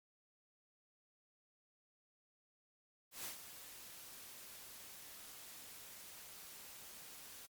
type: noise with ADSR envelope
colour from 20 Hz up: white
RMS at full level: -44 dBFS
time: 3.11-7.47 s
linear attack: 140 ms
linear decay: 110 ms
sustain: -10 dB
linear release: 18 ms
effects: MP3 96 kbps